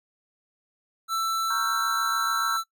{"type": "tone", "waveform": "square", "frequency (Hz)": 1330, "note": "E6", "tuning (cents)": 15, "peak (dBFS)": -25, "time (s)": [1.08, 2.64], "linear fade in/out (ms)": 50}
{"type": "chord", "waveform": "sine", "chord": "G half-diminished seventh", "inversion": "first", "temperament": "equal", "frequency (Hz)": [932.3, 1108.7, 1396.9, 1568], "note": ["Bb5", "Db6", "F6", "G6"], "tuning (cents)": [0, 0, 0, 0], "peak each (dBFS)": [-37, -34, -33, -34], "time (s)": [1.5, 2.57], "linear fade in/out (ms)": 5}
{"effects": ["noise-tail reverb RT60 0.1 s tail -19 dB re dry"]}